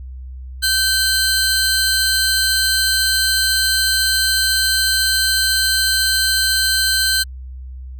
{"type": "tone pair together", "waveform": "sawtooth", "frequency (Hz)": [1544, 4122], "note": ["G6", "C8"], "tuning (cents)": [-27, -27], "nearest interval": "octave + perfect fourth", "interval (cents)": 1700, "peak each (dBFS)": -14, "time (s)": [0.62, 7.24], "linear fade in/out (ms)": 20, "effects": ["added 64 Hz sine -29 dBFS peak until 7.99 s"]}